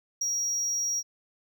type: tone with ADSR envelope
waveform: triangle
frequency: 5680 Hz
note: F8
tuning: 28 cents sharp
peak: -22 dBFS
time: 0.21-1.03 s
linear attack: 8 ms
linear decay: 5 ms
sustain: -3 dB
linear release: 44 ms
effects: none